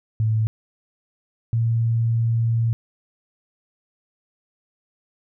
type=tone pair in turn; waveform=sine; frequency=110 / 115.07 Hz; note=A2 / A#2; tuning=0 / -22 cents; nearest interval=minor second; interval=78 cents; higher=second; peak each=-17 dBFS; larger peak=neither; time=0.2-0.47 / 1.53-2.73 s; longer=second; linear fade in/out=0 ms; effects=none